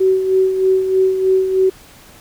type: tone with tremolo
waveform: sine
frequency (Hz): 378.1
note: F#4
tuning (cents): +38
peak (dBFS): -9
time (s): 0-1.7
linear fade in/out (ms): 10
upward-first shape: sine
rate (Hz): 3.2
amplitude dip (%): 55
effects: pink hiss -43 dBFS RMS until 2.2 s